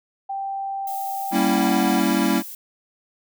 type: tone with pitch glide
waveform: sine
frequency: 784 to 745.1 Hz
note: G5 to F#5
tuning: 0 to +12 cents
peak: -25 dBFS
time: 0.29-2 s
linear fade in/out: 10 ms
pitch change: -88 cents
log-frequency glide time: 1.38-1.86 s
type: noise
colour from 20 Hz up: violet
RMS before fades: -36 dBFS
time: 0.87-2.55 s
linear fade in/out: 2 ms
type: chord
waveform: square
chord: G diminished seventh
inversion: none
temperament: equal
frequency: 196 / 233.1 / 277.2 / 329.6 Hz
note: G3 / Bb3 / Db4 / Fb4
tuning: 0 / 0 / 0 / 0 cents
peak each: -24 dBFS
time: 1.31-2.43 s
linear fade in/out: 50 ms
effects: none